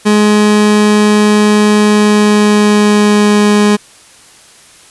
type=tone with pitch glide; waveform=30% pulse; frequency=210 to 207.9 Hz; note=G#3 to G#3; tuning=+19 to +2 cents; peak=-3 dBFS; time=0.05-3.77 s; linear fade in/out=20 ms; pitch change=-17 cents; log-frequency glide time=1.79-3.44 s; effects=white hiss -40 dBFS RMS until 4.9 s + resampled to 24000 Hz